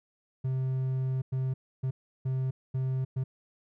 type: tone bursts at uneven times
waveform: triangle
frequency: 130.81 Hz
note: C3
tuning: in tune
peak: -25 dBFS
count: 6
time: 0.44-1.22 / 1.32-1.54 / 1.83-1.91 / 2.25-2.51 / 2.74-3.05 / 3.16-3.24 s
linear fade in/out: 10 ms
effects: none